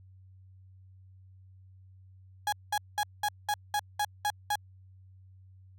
35% pulse tone bursts, 830.6 Hz, G#5, in tune, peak -25 dBFS, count 9, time 2.47-4.556 s, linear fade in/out 2 ms, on 54 ms, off 200 ms, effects added 94 Hz sine -52 dBFS peak until 5.78 s

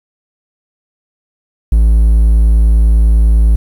triangle tone, 55 Hz, A1, in tune, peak -3 dBFS, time 1.72-3.56 s, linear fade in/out 5 ms, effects 7-bit

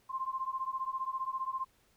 sine beating tone pair, 1046.5 / 1061.5 Hz, C6 / C6, 0 / +25 cents, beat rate 15 Hz, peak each -36 / -37 dBFS, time 0.09-1.65 s, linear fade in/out 20 ms, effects pink hiss -69 dBFS RMS until 1.96 s

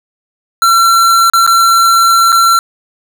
square tone with dropouts, 1356 Hz, E6, 49 cents sharp, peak -6 dBFS, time 0.62-2.59 s, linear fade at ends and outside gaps 1 ms, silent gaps 1.299-1.335 / 1.465-1.475 / 2.321-2.326 s, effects none

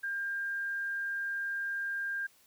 sine tone, 1600 Hz, G6, 35 cents sharp, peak -32 dBFS, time 0.03-2.27 s, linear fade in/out 10 ms, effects white hiss -64 dBFS RMS until 2.46 s

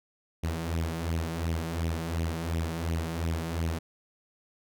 sawtooth tone with flanger, 82.41 Hz, E2, in tune, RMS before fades -31 dBFS, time 0.43-3.79 s, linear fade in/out 10 ms, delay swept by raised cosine 0.32 to 5.72 ms, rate 2.8 Hz, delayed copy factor +0.65, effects none

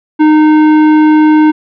triangle tone with tanh clipping, 307.4 Hz, D#4, 21 cents flat, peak -5 dBFS, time 0.19-1.52 s, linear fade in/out 20 ms, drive 17 dB, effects none

